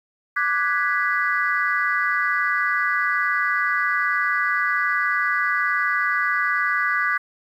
sine chord, G# half-diminished seventh, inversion second, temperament equal, 1174.7 / 1480 / 1661.2 / 1975.5 Hz, D6 / F#6 / G#6 / B6, 0 / 0 / 0 / 0 cents, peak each -24 dBFS, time 0.36-7.18 s, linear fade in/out 10 ms, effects tanh soft clip ceiling -8 dBFS + 9-bit

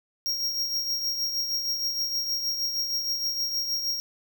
square tone with tremolo, 5588 Hz, F8, in tune, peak -24 dBFS, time 0.26-4 s, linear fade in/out 0 ms, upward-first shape triangle, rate 6.4 Hz, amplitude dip 55%, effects 9-bit

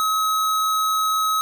square tone, 1279 Hz, D#6, 47 cents sharp, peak -19 dBFS, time 0-1.41 s, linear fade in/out 0 ms, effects none

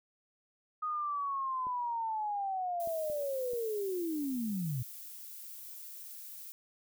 sine linear sweep, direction down, 1248 to 116.54 Hz, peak -32 dBFS, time 0.82-4.83 s, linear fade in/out 10 ms
clicks, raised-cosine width 2 ms, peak -37 dBFS, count 4, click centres 1.669 / 2.874 / 3.1 / 3.534 s
violet noise, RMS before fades -47 dBFS, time 2.8-6.52 s, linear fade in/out 0 ms
effects none

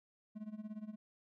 triangle tone with tremolo, 213.7 Hz, G#3, 50 cents sharp, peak -38 dBFS, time 0.35-0.96 s, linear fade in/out 20 ms, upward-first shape sine, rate 17 Hz, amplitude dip 85%, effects none

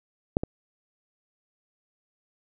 clicks, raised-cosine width 2 ms, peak -8 / -15 dBFS, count 2, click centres 0.369 / 0.435 s, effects none

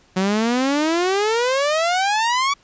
sawtooth exponential sweep, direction up, 183.2 to 1149 Hz, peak -13 dBFS, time 0.16-2.54 s, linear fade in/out 10 ms, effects pink hiss -55 dBFS RMS until 2.63 s + resampled to 16000 Hz

